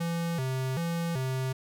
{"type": "tone with vibrato", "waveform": "square", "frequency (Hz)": 148.5, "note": "D3", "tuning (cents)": 20, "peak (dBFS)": -29, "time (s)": [0, 1.53], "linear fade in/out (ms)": 10, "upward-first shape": "square", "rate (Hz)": 1.3, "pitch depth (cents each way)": 220, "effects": []}